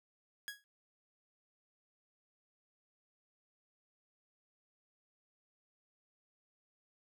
sawtooth tone with exponential decay, 1661.2 Hz, G#6, in tune, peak -34 dBFS, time 0.48-0.64 s, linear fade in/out 0 ms, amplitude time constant 33 ms, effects none

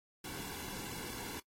pink noise with comb filter, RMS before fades -44 dBFS, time 0.24-1.4 s, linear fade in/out 5 ms, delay 1.6 ms, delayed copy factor -0.65, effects noise-tail reverb RT60 0.1 s tail -25 dB re dry + AAC 48 kbps

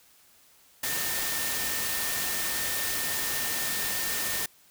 sine tone in noise, 1812 Hz, A#6, 50 cents flat, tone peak -37 dBFS, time 0.83-4.46 s, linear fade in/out 5 ms, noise white, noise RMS -30 dBFS, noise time 0.83-4.46 s, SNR -10 dB, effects white hiss -59 dBFS RMS until 4.7 s

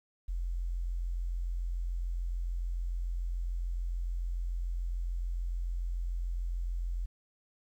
sine tone, 43.45 Hz, F1, 8 cents flat, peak -31 dBFS, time 0.28-7.06 s, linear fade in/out 10 ms, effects 11-bit

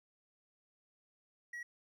triangle tone, 1915 Hz, A#6, 46 cents sharp, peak -40 dBFS, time 1.53-1.63 s, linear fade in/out 5 ms, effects none

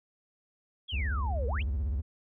sine exponential two-way sweep, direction down then up, 3429 to 444.7 to 3429 Hz, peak -35 dBFS, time 0.88-1.63 s, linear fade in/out 20 ms, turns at 1.47 s
triangle tone with vibrato, 69.3 Hz, C#2, in tune, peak -26 dBFS, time 0.92-2.02 s, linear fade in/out 20 ms, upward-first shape sine, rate 16 Hz, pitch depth 290 cents each way
effects none

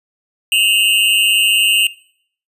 square tone with amplitude modulation, 2794 Hz, F7, in tune, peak -7 dBFS, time 0.52-1.87 s, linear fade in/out 2 ms, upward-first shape sine, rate 212 Hz, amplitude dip 95%, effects noise-tail reverb RT60 0.6 s tail -20 dB re dry + resampled to 32000 Hz

